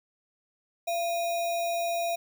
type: tone with sample-and-hold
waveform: sine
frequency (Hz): 682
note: F5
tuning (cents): -41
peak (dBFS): -26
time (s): 0.87-2.16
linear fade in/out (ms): 10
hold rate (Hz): 3150
effects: none